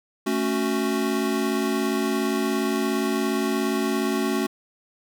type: chord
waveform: square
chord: F# minor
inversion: first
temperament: equal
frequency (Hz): 220 / 277.2 / 370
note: A3 / C#4 / F#4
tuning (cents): 0 / 0 / 0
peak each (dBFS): -27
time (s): 0.26-4.47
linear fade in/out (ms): 10
effects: none